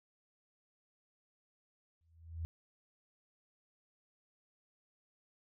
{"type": "tone with exponential growth", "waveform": "sine", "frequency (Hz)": 82.41, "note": "E2", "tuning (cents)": 0, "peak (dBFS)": -34, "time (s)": [2.01, 2.45], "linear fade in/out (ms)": 0, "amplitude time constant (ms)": 95, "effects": []}